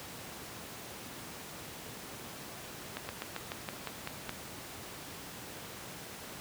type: slowing click train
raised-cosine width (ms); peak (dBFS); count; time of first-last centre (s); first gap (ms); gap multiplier
0.3; -20; 9; 2.97-4.293; 120; 1.09
effects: pink hiss -45 dBFS RMS until 6.4 s + high-pass 100 Hz 12 dB/octave